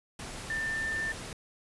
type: tone in noise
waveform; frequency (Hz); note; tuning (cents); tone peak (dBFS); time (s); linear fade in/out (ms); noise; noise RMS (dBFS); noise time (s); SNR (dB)
sine; 1786; A6; +25; -30; 0.5-1.12; 2; pink; -41; 0.19-1.33; +8
effects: resampled to 24000 Hz